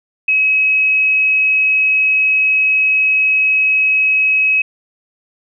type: tone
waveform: sine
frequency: 2556 Hz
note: D#7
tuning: 46 cents sharp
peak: -10 dBFS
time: 0.28-4.62 s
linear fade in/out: 5 ms
effects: none